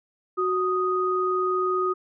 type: tone pair together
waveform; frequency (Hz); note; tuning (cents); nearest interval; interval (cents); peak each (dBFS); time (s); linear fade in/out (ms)
sine; 370 / 1244.5; F#4 / D#6; 0 / 0; octave + major sixth; 2100; -24; 0.37-1.94; 20
effects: none